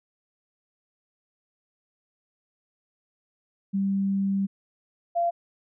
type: tone pair in turn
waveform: sine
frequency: 196 / 687.3 Hz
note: G3 / F5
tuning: 0 / -28 cents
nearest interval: octave + minor seventh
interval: 2172 cents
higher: second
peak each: -22 / -21 dBFS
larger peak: second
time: 3.73-4.47 / 5.15-5.31 s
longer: first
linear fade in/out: 20 ms
effects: none